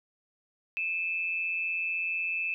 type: tone pair together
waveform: sine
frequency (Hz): 2447 / 2623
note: D#7 / E7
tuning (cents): -29 / -9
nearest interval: minor second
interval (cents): 120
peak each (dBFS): -36 / -29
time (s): 0.77-2.54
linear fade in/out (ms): 0
effects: none